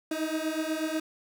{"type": "beating tone pair", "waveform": "30% pulse", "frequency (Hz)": [311.1, 319.3], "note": ["D#4", "D#4"], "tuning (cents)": [0, 45], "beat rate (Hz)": 8.2, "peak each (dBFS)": -29, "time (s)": [0.11, 1], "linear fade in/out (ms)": 5, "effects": []}